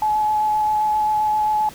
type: tone with vibrato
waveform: sine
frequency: 853 Hz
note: G#5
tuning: 46 cents sharp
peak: -16 dBFS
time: 0.02-1.69 s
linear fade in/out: 2 ms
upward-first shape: square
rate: 7.6 Hz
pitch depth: 9 cents each way
effects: pink hiss -41 dBFS RMS until 1.74 s